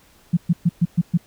sine tone bursts, 171.1 Hz, F3, 35 cents flat, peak -12 dBFS, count 6, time 0.33-1.176 s, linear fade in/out 10 ms, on 41 ms, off 120 ms, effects pink hiss -54 dBFS RMS until 1.26 s

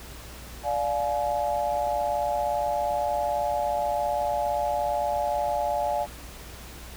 sine chord, D diminished, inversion none, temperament just, 587.3 / 704.8 / 845.8 Hz, D5 / F5 / Ab5, 0 / +16 / +31 cents, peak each -28 dBFS, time 0.63-6.07 s, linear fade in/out 50 ms, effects added 60 Hz sine -43 dBFS peak until 6.96 s + pink hiss -44 dBFS RMS until 6.96 s

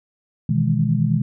sine chord, E major seventh, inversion second, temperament equal, 123.47 / 155.56 / 164.81 / 207.7 Hz, B2 / D#3 / E3 / G#3, 0 / 0 / 0 / 0 cents, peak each -21 / -20 / -23 / -22 dBFS, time 0.49-1.22 s, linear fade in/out 5 ms, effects none

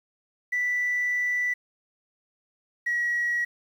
sine tone pair in turn, 1973 / 1914.6 Hz, B6 / A#6, -2 / +46 cents, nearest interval minor second, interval 52 cents, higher first, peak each -22 dBFS, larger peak neither, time 0.52-1.54 / 2.86-3.45 s, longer first, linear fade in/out 10 ms, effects tanh soft clip ceiling -19 dBFS + 9-bit

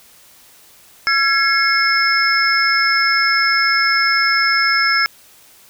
sine tone cluster, 1359 / 1669 / 2164 / 5250 Hz, F6 / G#6 / C#7 / E8, -48 / +8 / -42 / -8 cents, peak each -18 dBFS, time 1.07-5.06 s, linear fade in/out 0 ms, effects white hiss -47 dBFS RMS until 5.69 s

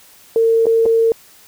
sine tone with dropouts, 454.4 Hz, A#4, 44 cents flat, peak -10 dBFS, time 0.36-1.12 s, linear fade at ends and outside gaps 1 ms, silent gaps 0.657-0.667 / 0.856-0.861 s, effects white hiss -46 dBFS RMS until 1.47 s

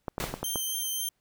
clicks, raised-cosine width 1 ms, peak -17 dBFS, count 6, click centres 0.082 / 0.181 / 0.24 / 0.34 / 0.43 / 0.558 s
pink noise with exponential decay, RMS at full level -30 dBFS, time 0.2-0.6 s, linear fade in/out 0 ms, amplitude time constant 86 ms
5% pulse tone with vibrato, 3136 Hz, G7, in tune, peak -22 dBFS, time 0.44-1.09 s, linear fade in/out 2 ms, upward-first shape sine, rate 3.7 Hz, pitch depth 15 cents each way
effects pink hiss -75 dBFS RMS until 1.2 s

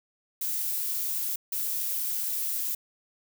violet noise bursts at uneven times, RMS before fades -30 dBFS, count 2, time 0.41-1.36 / 1.52-2.75 s, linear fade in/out 5 ms, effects none

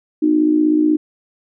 sine tone with amplitude modulation, 305.8 Hz, D#4, 30 cents flat, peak -8 dBFS, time 0.22-0.97 s, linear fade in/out 10 ms, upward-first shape sine, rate 56.3 Hz, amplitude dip 70%, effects none

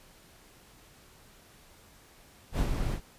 brown noise with ADSR envelope, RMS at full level -25 dBFS, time 2.52-3.01 s, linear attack 73 ms, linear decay 67 ms, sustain -5 dB, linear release 76 ms, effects pink hiss -57 dBFS RMS until 3.18 s + resampled to 32000 Hz

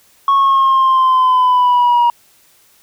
sine linear sweep, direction down, 1106 to 950 Hz, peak -6 dBFS, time 0.28-2.1 s, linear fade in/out 2 ms, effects tanh soft clip ceiling -7 dBFS + white hiss -51 dBFS RMS until 2.82 s

